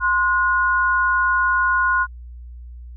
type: tone pair together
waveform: sine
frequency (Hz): 1046.5 / 1448.8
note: C6 / F#6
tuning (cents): 0 / -37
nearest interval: tritone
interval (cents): 563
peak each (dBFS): -19 / -17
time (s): 0-2.07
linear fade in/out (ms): 50
effects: added 60 Hz sine -34 dBFS peak until 2.96 s